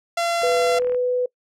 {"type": "tone", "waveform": "sawtooth", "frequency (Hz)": 683, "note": "F5", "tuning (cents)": -39, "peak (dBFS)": -16, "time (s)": [0.17, 0.79], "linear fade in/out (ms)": 5}
{"type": "click train", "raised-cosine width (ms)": 0.5, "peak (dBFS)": -24, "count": 22, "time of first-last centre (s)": [0.42, 0.946], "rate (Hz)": 39.9}
{"type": "tone with pitch glide", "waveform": "sine", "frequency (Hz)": [493.9, 497.6], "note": ["B4", "B4"], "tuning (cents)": [0, 13], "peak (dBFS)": -18, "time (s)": [0.43, 1.26], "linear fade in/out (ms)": 5, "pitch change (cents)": 13, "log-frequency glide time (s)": [0.59, 1.12]}
{"effects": ["noise-tail reverb RT60 0.1 s tail -24 dB re dry", "low-pass 9000 Hz 12 dB/octave"]}